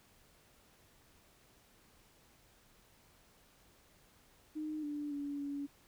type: tone with pitch steps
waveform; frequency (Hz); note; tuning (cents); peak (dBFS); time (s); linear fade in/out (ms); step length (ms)
sine; 307.4 / 293.7 / 285.8 / 283.7; D#4 / D4 / D4 / C#4; -21 / 0 / -47 / +40; -37; 4.55-5.67; 20; 280
effects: pink hiss -66 dBFS RMS until 5.87 s